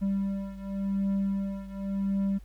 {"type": "beating tone pair", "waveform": "triangle", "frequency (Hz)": [196, 196.9], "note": ["G3", "G3"], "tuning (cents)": [0, 8], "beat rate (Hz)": 0.9, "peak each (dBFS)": [-27, -30], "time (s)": [0.01, 2.39], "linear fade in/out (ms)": 20, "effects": ["added 50 Hz sine -45 dBFS peak until 2.44 s", "pink hiss -65 dBFS RMS until 2.44 s"]}